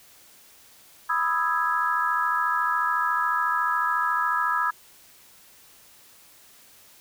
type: chord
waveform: sine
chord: E major seventh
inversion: second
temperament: equal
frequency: 987.8 / 1244.5 / 1318.5 / 1661.2 Hz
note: B5 / D#6 / E6 / G#6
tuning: 0 / 0 / 0 / 0 cents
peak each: -27 dBFS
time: 1.09-4.71 s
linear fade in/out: 10 ms
effects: white hiss -53 dBFS RMS until 7 s